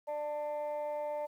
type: tone pair together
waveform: sine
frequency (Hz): 594 / 890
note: D5 / A5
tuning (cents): +20 / +20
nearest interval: perfect fifth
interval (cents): 700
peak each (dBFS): -33 / -38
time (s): 0.07-1.27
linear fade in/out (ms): 20
effects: tanh soft clip ceiling -31 dBFS + 11-bit